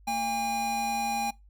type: tone pair together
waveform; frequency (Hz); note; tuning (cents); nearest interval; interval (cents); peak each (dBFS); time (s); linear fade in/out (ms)
square; 227.8 / 811.8; A#3 / G#5; -40 / -40; octave + minor seventh; 2200; -37 / -28; 0.07-1.31; 10
effects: noise-tail reverb RT60 0.2 s tail -22 dB re dry + added 50 Hz sine -52 dBFS peak until 1.49 s